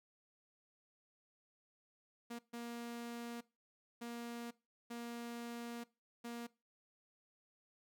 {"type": "tone bursts at uneven times", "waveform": "sawtooth", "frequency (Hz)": 236.1, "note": "A#3", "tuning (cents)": 22, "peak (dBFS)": -40, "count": 5, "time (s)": [[2.3, 2.39], [2.53, 3.41], [4.01, 4.51], [4.9, 5.84], [6.24, 6.47]], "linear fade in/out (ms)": 10, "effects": ["noise-tail reverb RT60 0.3 s tail -22 dB re dry"]}